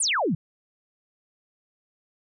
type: exponential sweep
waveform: sine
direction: down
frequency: 10350 to 134.6 Hz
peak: -21 dBFS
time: 0-0.35 s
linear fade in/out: 5 ms
effects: none